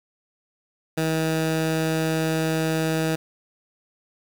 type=tone; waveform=15% pulse; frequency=159.9 Hz; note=D#3; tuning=48 cents sharp; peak=-15 dBFS; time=0.97-3.16 s; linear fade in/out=10 ms; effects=8-bit